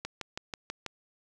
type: click train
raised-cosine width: 0.2 ms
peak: -18 dBFS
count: 6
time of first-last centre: 0.05-0.863 s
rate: 6.15 Hz
effects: none